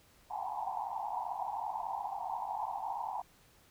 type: band-pass noise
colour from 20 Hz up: pink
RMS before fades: -38 dBFS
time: 0.3-3.22 s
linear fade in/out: 10 ms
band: 730 to 980 Hz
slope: 96 dB/octave
effects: pink hiss -64 dBFS RMS until 3.7 s